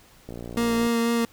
click train, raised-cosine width 2 ms, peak -23 dBFS, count 35, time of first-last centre 0.29-0.866 s, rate 59 Hz
30% pulse tone with vibrato, 232.9 Hz, A#3, 1 cent flat, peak -18 dBFS, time 0.57-1.25 s, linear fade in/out 2 ms, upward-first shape sine, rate 4.1 Hz, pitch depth 12 cents each way
effects pink hiss -54 dBFS RMS until 1.32 s

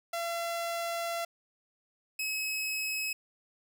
sawtooth tone pair in turn, 679 / 2564 Hz, F5 / E7, -49 / -49 cents, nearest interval octave + major seventh, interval 2300 cents, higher second, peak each -28 dBFS, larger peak neither, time 0.13-1.25 / 2.19-3.13 s, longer first, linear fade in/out 5 ms, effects none

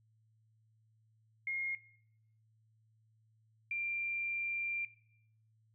sine tone pair in turn, 2142 / 2375 Hz, C7 / D7, +40 / +19 cents, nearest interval major second, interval 179 cents, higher second, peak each -34 / -34 dBFS, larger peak neither, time 1.47-1.75 / 3.71-4.85 s, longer second, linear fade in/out 2 ms, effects noise-tail reverb RT60 0.7 s tail -17 dB re dry + added 110 Hz sine -68 dBFS peak until 5.74 s

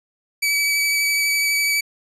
sawtooth tone with vibrato, 2289 Hz, D7, 45 cents flat, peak -14 dBFS, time 0.42-1.81 s, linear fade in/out 10 ms, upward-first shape triangle, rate 12 Hz, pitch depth 16 cents each way, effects resampled to 32000 Hz

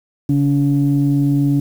sine tone pair together, 140.35 / 284.7 Hz, C#3 / C#4, +22 / +46 cents, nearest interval octave, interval 1224 cents, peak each -14 dBFS, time 0.29-1.6 s, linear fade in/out 5 ms, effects tanh soft clip ceiling -6 dBFS + 7-bit

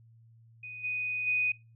sine tone with level steps, 2489 Hz, D#7, in tune, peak -40 / -30 / -25 dBFS, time 0.63-1.52 s, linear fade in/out 5 ms, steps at 0.83 / 1.26 s, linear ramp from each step 20 ms, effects noise-tail reverb RT60 0.3 s tail -23 dB re dry + added 114 Hz sine -55 dBFS peak until 1.75 s

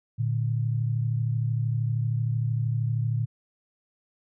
sine tone pair together, 114.9 / 147.88 Hz, A#2 / D3, -25 / +12 cents, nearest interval major third, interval 437 cents, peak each -24 / -30 dBFS, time 0.18-3.26 s, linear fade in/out 20 ms, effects none

